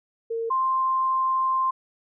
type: tone pair in turn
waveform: sine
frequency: 457 / 1048.7 Hz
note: A#4 / C6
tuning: -34 / +4 cents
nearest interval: octave + major second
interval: 1438 cents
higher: second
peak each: -25 / -20 dBFS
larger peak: second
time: 0.3-0.5 / 0.5-1.71 s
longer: second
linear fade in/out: 10 ms
effects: none